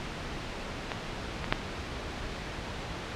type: clicks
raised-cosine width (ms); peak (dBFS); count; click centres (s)
0.3; -14 / -17 / -6; 3; 0.918 / 1.443 / 1.525
effects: pink hiss -37 dBFS RMS until 3.15 s + low-pass 4000 Hz 12 dB/octave